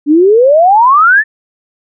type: exponential sweep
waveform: sine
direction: up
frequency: 281.7 to 1818 Hz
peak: -3 dBFS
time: 0.06-1.24 s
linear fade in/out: 50 ms
effects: none